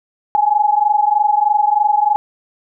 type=tone pair together; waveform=sine; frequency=826 / 849.2 Hz; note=G#5 / G#5; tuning=-10 / +38 cents; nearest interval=unison; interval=48 cents; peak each=-14 dBFS; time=0.35-2.16 s; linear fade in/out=0 ms; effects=none